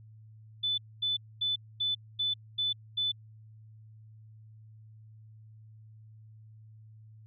sine tone bursts, 3500 Hz, A7, 10 cents flat, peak -27 dBFS, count 7, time 0.63-3.12 s, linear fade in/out 10 ms, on 150 ms, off 240 ms, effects added 109 Hz sine -50 dBFS peak until 7.26 s

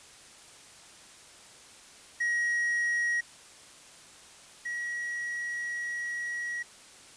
triangle tone pair in turn, 1898 / 1913.4 Hz, A#6 / A#6, +31 / +45 cents, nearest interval unison, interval 14 cents, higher second, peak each -24 / -30 dBFS, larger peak first, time 2.2-3.21 / 4.65-6.63 s, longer second, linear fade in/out 10 ms, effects white hiss -52 dBFS RMS until 7.16 s + resampled to 22050 Hz

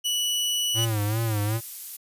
sawtooth tone, 2950 Hz, F#7, 6 cents flat, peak -20 dBFS, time 0.04-0.86 s, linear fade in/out 20 ms
square tone with vibrato, 108.8 Hz, A2, 19 cents flat, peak -24 dBFS, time 0.74-1.61 s, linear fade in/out 50 ms, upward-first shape sine, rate 2.6 Hz, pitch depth 100 cents each way
violet noise, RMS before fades -34 dBFS, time 0.82-1.97 s, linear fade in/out 10 ms
effects resampled to 32000 Hz

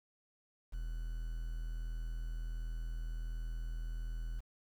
triangle tone with quantisation, 40.69 Hz, E1, 22 cents flat, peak -35 dBFS, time 0.72-4.41 s, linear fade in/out 20 ms, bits 10, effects none

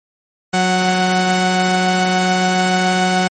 sawtooth tone pair together, 183.25 / 740 Hz, F#3 / F#5, -16 / 0 cents, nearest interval 2 octaves, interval 2416 cents, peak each -12 dBFS, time 0.53-3.28 s, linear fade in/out 10 ms, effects MP3 32 kbps

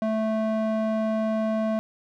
square tone with band-pass filter, 219.3 Hz, A3, 6 cents flat, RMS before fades -25 dBFS, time 0.02-1.79 s, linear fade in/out 0 ms, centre 500 Hz, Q 2, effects none

